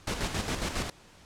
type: noise with tremolo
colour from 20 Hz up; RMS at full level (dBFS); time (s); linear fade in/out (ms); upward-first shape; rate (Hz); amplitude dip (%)
pink; -30; 0.07-0.9; 5; square; 7.3; 50
effects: pink hiss -55 dBFS RMS until 1.25 s + low-pass 8000 Hz 12 dB/octave